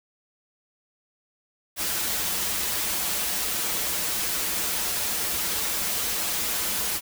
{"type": "noise with comb filter", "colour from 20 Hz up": "white", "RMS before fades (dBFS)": -27, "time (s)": [1.76, 7.01], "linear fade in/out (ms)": 50, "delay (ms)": 7.6, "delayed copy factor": -0.7, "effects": []}